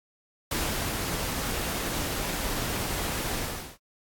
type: noise with ADSR envelope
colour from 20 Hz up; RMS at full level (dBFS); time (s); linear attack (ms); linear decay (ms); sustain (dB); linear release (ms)
pink; -28; 0.51-3.78; 5; 410; -3; 400
effects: AAC 64 kbps